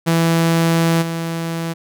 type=tone with level steps; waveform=sawtooth; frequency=165.7 Hz; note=E3; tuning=9 cents sharp; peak=-9 / -17 dBFS; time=0.06-1.74 s; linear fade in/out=20 ms; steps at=1.01 s; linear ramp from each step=20 ms; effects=none